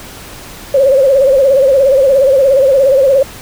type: tone with vibrato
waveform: sine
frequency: 540 Hz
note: C#5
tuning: 45 cents flat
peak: -5 dBFS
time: 0.74-3.23 s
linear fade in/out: 5 ms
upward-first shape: sine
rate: 17 Hz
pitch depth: 84 cents each way
effects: pink hiss -31 dBFS RMS until 3.41 s